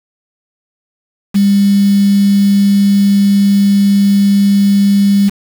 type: tone with quantisation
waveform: sine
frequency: 199.9 Hz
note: G3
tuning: 34 cents sharp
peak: -6 dBFS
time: 1.34-5.3 s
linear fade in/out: 20 ms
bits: 4
effects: none